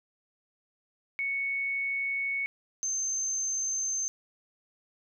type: tone pair in turn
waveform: sine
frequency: 2217 / 6271 Hz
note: C#7 / G8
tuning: 0 / 0 cents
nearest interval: octave + tritone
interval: 1800 cents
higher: second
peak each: -28 / -28 dBFS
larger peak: neither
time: 1.19-2.46 / 2.83-4.08 s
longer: first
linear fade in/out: 0 ms
effects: none